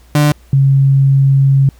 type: tone pair in turn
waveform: 35% pulse / sine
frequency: 148.1 / 136.63 Hz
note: D3 / C#3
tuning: +15 / -25 cents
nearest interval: minor second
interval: 140 cents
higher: first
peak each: -6 dBFS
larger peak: neither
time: 0.15-0.32 / 0.53-1.69 s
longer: second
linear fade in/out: 2 ms
effects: added 60 Hz sine -41 dBFS peak until 1.79 s + pink hiss -50 dBFS RMS until 1.79 s